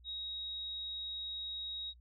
sine tone, 3790 Hz, A#7, 28 cents sharp, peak -39 dBFS, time 0.04-1.94 s, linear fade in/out 50 ms, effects noise-tail reverb RT60 0.1 s tail -26 dB re dry + added 60 Hz sine -57 dBFS peak until 2 s

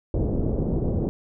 pink low-pass noise, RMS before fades -24 dBFS, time 0.14-1.09 s, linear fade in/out 0 ms, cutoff 510 Hz, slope 24 dB/octave, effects none

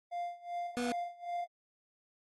triangle tone with tremolo, 698.5 Hz, F5, in tune, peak -32 dBFS, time 0.11-1.46 s, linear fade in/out 20 ms, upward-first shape sine, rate 2.6 Hz, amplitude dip 90%
25% pulse tone, 243.9 Hz, B3, 21 cents flat, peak -29 dBFS, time 0.77-0.92 s, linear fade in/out 0 ms
effects AAC 32 kbps

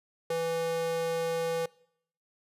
square tone with high-pass filter, 165.4 Hz, E3, 6 cents sharp, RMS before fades -30 dBFS, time 0.3-1.66 s, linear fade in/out 5 ms, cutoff 410 Hz, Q 6.4, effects noise-tail reverb RT60 0.7 s tail -23 dB re dry + resampled to 32000 Hz

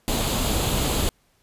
pink noise with comb filter, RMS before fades -23 dBFS, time 0.08-1.09 s, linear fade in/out 0 ms, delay 0.27 ms, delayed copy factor +0.5, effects pink hiss -64 dBFS RMS until 1.42 s + resampled to 32000 Hz

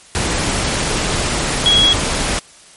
sine tone in noise, 3322 Hz, G#7, in tune, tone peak -9 dBFS, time 1.66-1.93 s, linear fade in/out 0 ms, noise pink, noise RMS -18 dBFS, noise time 0.15-2.39 s, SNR +6 dB, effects white hiss -43 dBFS RMS until 2.76 s + MP3 48 kbps

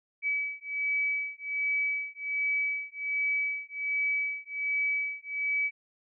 sine beating tone pair, 2286 / 2287.3 Hz, D7 / D7, -47 / -46 cents, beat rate 1.3 Hz, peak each -31 dBFS, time 0.22-5.71 s, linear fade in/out 50 ms, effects none

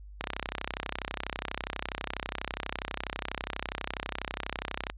click train, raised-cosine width 0.3 ms, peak -15 dBFS, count 152, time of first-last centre 0.21-4.899 s, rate 32.2 Hz, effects added 50 Hz sine -44 dBFS peak until 4.97 s + resampled to 8000 Hz

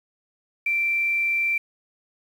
sine tone with frequency modulation, 2349 Hz, D7, in tune, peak -20 dBFS, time 0.66-1.58 s, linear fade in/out 5 ms, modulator 37.8 Hz, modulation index 0.23, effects 8-bit

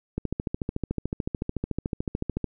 click train, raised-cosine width 3 ms, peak -14 dBFS, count 32, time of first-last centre 0.18-2.443 s, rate 13.7 Hz, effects none

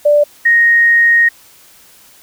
sine tone pair in turn, 588 / 1866.8 Hz, D5 / A#6, +2 / +2 cents, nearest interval octave + minor sixth, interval 2000 cents, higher second, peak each -6 dBFS, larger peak neither, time 0.05-0.24 / 0.45-1.29 s, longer second, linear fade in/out 10 ms, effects white hiss -44 dBFS RMS until 2.22 s

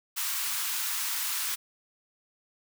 white high-pass noise, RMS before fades -31 dBFS, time 0.16-1.56 s, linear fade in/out 20 ms, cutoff 910 Hz, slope 48 dB/octave, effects none

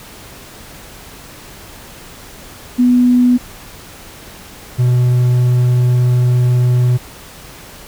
sine / triangle tone pair in turn, 246.9 / 123.84 Hz, B3 / B2, 0 / +5 cents, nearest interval octave, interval 1195 cents, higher first, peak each -7 dBFS, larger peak neither, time 2.78-3.38 / 4.78-6.98 s, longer second, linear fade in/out 20 ms, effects pink hiss -36 dBFS RMS until 7.87 s

